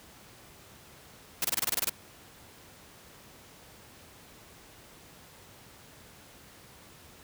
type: noise bursts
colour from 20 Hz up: white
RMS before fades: -28 dBFS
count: 10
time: 1.42-1.895 s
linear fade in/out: 2 ms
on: 25 ms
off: 25 ms
effects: pink hiss -53 dBFS RMS until 7.23 s + high-pass 60 Hz 12 dB/octave